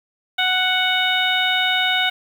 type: harmonic tone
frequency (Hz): 740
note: F#5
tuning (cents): 0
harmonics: 1 / 2 / 3 / 4 / 5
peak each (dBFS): -24 / -22 / -23 / -23 / -22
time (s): 0.38-2.1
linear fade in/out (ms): 10
effects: 7-bit